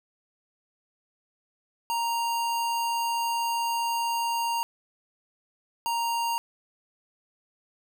square tone bursts at uneven times, 932.3 Hz, A#5, in tune, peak -26 dBFS, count 2, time 1.9-4.63 / 5.86-6.38 s, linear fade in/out 0 ms, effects none

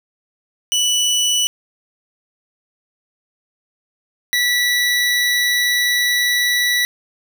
25% pulse tone pair in turn, 2964 / 1954.9 Hz, F#7 / B6, +2 / -18 cents, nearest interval perfect fifth, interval 720 cents, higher first, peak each -11 dBFS, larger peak neither, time 0.72-1.47 / 4.33-6.85 s, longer second, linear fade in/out 0 ms, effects none

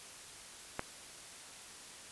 click, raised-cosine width 0.5 ms, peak -19 dBFS, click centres 0.794 s, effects white hiss -51 dBFS RMS until 2.11 s + resampled to 24000 Hz

